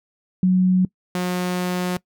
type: tone pair in turn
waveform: sine / sawtooth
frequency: 184.4 / 179.98 Hz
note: F#3 / F#3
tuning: -6 / -48 cents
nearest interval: unison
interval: 42 cents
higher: first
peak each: -13 / -17 dBFS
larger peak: first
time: 0.43-0.85 / 1.15-1.97 s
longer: second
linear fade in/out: 2 ms
effects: noise-tail reverb RT60 0.1 s tail -22 dB re dry